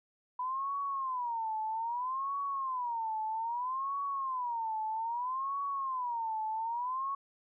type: tone with vibrato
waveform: sine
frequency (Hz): 987.8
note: B5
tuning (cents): 0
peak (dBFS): -32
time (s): 0.39-7.15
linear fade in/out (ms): 5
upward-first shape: sine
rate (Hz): 0.62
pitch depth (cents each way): 220
effects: none